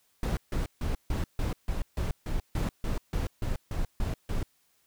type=noise bursts; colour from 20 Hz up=brown; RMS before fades=-29 dBFS; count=15; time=0.23-4.43 s; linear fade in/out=2 ms; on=140 ms; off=150 ms; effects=white hiss -69 dBFS RMS until 4.86 s